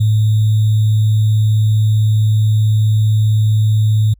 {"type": "tone with sample-and-hold", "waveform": "sine", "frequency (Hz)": 107.7, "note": "A2", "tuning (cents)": -37, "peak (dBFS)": -9, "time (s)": [0, 4.14], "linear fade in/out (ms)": 10, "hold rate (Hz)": 3675, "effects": ["added 50 Hz sine -44 dBFS peak until 4.19 s"]}